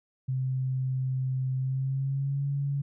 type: tone with pitch glide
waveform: sine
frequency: 130.4 to 140.57 Hz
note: C3 to C#3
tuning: -5 to +25 cents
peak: -26 dBFS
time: 0.28-2.82 s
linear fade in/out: 10 ms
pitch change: +130 cents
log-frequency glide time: 1.57-2.46 s
effects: none